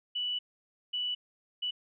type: tone bursts at uneven times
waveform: sine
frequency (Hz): 2960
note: F#7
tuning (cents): 0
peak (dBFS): -30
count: 3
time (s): 0.15-0.39 / 0.93-1.15 / 1.62-1.71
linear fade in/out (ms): 10
effects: none